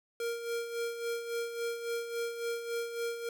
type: tone with tremolo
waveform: square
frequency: 467.4 Hz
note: A#4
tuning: 5 cents sharp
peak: -32 dBFS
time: 0.2-3.29 s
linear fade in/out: 2 ms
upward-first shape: sine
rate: 3.6 Hz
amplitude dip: 60%
effects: none